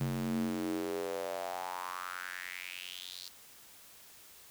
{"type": "tone with high-pass filter sweep", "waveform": "square", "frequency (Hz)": 45.01, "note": "F#1", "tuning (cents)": -47, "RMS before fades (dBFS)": -38, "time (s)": [0, 3.29], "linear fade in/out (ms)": 10, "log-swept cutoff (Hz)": [150, 4500], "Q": 4.8, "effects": ["white hiss -56 dBFS RMS until 4.5 s"]}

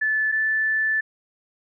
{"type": "tone pair in turn", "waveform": "sine", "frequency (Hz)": [1741, 1753.1], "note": ["A6", "A6"], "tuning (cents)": [-19, -7], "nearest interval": "unison", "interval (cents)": 12, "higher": "second", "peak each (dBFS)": -19, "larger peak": "neither", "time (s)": [[0.01, 0.32], [0.32, 1.01]], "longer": "second", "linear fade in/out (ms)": 10, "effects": []}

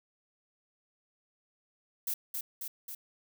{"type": "noise with echo", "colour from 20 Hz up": "violet", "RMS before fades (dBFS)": -33, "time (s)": [2.07, 2.14], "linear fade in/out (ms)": 5, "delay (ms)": 270, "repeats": 3, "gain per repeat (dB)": -3, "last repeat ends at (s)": 2.95, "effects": []}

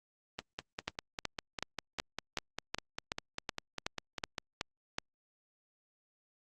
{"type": "two click trains", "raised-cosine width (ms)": 0.2, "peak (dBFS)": [-16, -19], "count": [12, 21], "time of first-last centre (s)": [[0.88, 4.984], [0.39, 4.382]], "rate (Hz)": [2.68, 5.01], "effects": ["Opus 32 kbps"]}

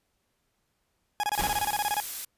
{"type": "tone bursts", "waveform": "40% pulse", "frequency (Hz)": 831, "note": "G#5", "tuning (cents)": 1, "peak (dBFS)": -24, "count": 14, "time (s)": [1.2, 2.001], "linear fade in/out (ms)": 0, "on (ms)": 34, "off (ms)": 25}
{"type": "noise", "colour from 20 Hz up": "blue", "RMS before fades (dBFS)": -34, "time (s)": [1.33, 2.25], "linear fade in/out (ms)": 5}
{"type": "noise with exponential decay", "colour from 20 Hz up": "pink", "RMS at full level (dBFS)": -30, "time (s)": [1.39, 2.22], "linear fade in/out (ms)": 0, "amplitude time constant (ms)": 180}
{"effects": ["pink hiss -75 dBFS RMS until 2.37 s", "resampled to 32000 Hz"]}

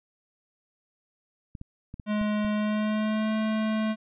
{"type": "clicks", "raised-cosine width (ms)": 5, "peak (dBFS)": -26, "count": 6, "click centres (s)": [1.552, 1.614, 1.941, 1.998, 2.214, 2.448]}
{"type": "tone with pitch glide", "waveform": "square", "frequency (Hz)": [210.5, 217.7], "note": ["G#3", "A3"], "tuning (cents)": [24, -18], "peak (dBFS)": -25, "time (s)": [2.06, 3.96], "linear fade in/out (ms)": 50, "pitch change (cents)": 58, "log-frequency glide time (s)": [2.53, 3.34]}
{"effects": ["resampled to 8000 Hz"]}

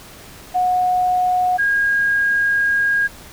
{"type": "tone pair in turn", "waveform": "sine", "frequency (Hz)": [729, 1629.9], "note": ["F#5", "G#6"], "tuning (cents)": [-26, -33], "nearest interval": "octave + major second", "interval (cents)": 1393, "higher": "second", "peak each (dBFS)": -14, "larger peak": "neither", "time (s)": [[0.54, 1.58], [1.58, 3.08]], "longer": "second", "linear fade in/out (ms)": 20, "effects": ["pink hiss -40 dBFS RMS until 3.32 s"]}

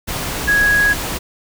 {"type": "tone in noise", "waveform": "sine", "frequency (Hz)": 1661.2, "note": "G#6", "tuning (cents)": 0, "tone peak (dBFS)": -11, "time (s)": [0.47, 0.94], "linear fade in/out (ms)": 20, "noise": "pink", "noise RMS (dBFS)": -23, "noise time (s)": [0.07, 1.19], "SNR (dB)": 9, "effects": []}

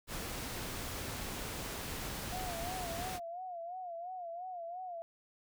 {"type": "noise", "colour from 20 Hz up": "pink", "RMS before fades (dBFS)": -41, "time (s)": [0.07, 3.2], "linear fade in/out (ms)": 50}
{"type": "tone with vibrato", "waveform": "sine", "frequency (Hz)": 707, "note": "F5", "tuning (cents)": 21, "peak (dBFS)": -40, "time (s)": [2.32, 5.02], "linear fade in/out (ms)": 0, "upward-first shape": "sine", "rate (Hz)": 2.9, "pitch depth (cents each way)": 98}
{"effects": []}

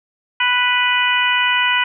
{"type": "harmonic tone", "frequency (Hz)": 493.9, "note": "B4", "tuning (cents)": 0, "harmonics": [2, 3, 4, 5, 6], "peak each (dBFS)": [-20, -20, -20, -20, -20], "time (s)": [0.4, 1.84], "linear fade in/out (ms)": 5, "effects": []}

